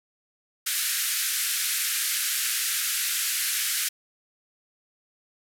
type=band-pass noise; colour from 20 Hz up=white; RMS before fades=-27 dBFS; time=0.66-3.89 s; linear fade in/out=10 ms; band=1400 to 14000 Hz; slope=48 dB/octave; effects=none